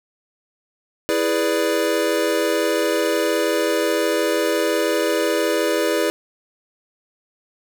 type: chord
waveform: square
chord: E dominant seventh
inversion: none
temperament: equal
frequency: 329.6 / 415.3 / 493.9 / 587.3 Hz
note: E4 / G#4 / B4 / D5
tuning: 0 / 0 / 0 / 0 cents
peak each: -24 dBFS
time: 1.09-6.1 s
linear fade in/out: 0 ms
effects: none